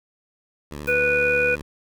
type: tone with vibrato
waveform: 10% pulse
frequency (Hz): 73.42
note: D2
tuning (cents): 0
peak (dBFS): -24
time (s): 0.71-1.62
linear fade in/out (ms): 5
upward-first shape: triangle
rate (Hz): 12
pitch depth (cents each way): 77
type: harmonic tone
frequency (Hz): 492.3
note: B4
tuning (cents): -6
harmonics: 1 / 3 / 5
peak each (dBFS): -21 / -23 / -21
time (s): 0.87-1.56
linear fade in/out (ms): 20
type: noise with exponential decay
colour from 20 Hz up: blue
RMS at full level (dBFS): -37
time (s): 0.87-1.01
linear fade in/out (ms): 2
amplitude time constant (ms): 30
effects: none